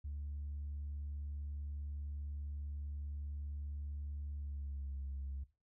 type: tone with pitch glide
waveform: sine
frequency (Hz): 72.4 to 68.42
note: D2 to C#2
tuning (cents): -24 to -22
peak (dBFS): -39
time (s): 0.04-5.44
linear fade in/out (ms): 10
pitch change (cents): -98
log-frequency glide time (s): 4.34-4.97
effects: noise-tail reverb RT60 0.3 s tail -17 dB re dry + tanh soft clip ceiling -37 dBFS